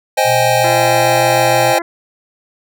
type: chord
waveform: square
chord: Ab major seventh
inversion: first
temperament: equal with one note detuned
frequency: 523.3 / 625.1 / 784 / 830.6 Hz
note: C5 / Eb5 / G5 / Ab5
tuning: 0 / +8 / 0 / 0 cents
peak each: -17 dBFS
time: 0.17-1.79 s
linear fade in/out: 10 ms
type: tone with pitch glide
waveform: sine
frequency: 121.7 to 123.68 Hz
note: B2 to B2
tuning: -25 to +3 cents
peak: -21 dBFS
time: 0.24-1.75 s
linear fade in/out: 50 ms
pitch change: +28 cents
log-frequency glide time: 0.96-1.1 s
type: harmonic tone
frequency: 340.2 Hz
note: F4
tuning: 45 cents flat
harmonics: 1 / 2 / 3 / 4 / 5 / 6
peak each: -23 / -26 / -28 / -29 / -30 / -31 dBFS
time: 0.64-1.82 s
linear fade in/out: 2 ms
effects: none